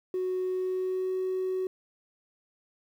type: tone with pitch glide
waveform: triangle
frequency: 369.2 to 373.3 Hz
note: F#4 to F#4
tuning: -4 to +15 cents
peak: -24 dBFS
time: 0.14-1.67 s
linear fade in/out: 2 ms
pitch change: +19 cents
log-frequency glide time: 0.39-1.12 s
effects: tanh soft clip ceiling -24 dBFS + 10-bit